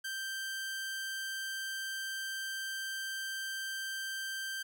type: tone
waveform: sawtooth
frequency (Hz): 1568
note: G6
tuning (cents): 0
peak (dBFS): -33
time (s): 0.04-4.63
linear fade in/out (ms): 10
effects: none